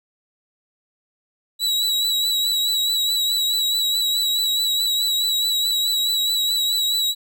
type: tone with vibrato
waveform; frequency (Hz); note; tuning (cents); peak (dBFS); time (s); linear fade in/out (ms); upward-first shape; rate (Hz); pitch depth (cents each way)
40% pulse; 3900; B7; -23; -17; 1.59-7.15; 50; triangle; 4.7; 39
effects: none